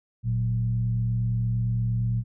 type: tone with frequency modulation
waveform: sine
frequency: 116.8 Hz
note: A#2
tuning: 4 cents sharp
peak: -22 dBFS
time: 0.23-2.24 s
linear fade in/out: 50 ms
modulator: 68.7 Hz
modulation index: 0.49
effects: none